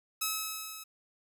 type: tone with level ramp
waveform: 5% pulse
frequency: 1289 Hz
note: E6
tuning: 39 cents flat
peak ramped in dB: -17 to -32 dBFS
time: 0.21-0.84 s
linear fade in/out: 10 ms
effects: none